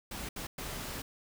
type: noise bursts at uneven times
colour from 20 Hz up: pink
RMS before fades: -40 dBFS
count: 3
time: 0.11-0.29 / 0.36-0.47 / 0.58-1.02 s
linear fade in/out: 5 ms
effects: none